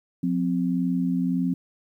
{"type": "tone pair together", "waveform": "sine", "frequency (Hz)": [178.35, 260], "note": ["F3", "C4"], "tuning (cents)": [37, -11], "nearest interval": "perfect fifth", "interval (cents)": 652, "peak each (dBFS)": -24, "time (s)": [0.23, 1.54], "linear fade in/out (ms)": 5, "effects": ["10-bit"]}